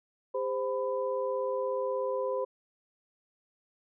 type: tone cluster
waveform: sine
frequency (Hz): 402.4 / 519 / 999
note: G4 / C5 / B5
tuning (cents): +45 / -14 / +20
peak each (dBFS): -35 / -30 / -37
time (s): 0.34-2.45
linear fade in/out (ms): 10
effects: none